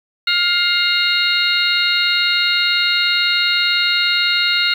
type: harmonic tone with a mistuned harmonic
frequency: 705 Hz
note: F5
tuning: 16 cents sharp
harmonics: 2 / 3 / 4 / 5 / 6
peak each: -20 / -20 / -20 / -20 / -20 dBFS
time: 0.27-4.74 s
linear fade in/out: 5 ms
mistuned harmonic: 5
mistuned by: +120 cents
effects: 7-bit